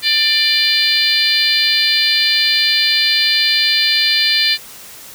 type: harmonic tone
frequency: 593 Hz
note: D5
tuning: 17 cents sharp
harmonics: 3 / 4 / 5 / 6 / 7 / 8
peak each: -21 / -19 / -21 / -19 / -16 / -18 dBFS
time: 0.02-4.58 s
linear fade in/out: 50 ms
effects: white hiss -36 dBFS RMS until 5.14 s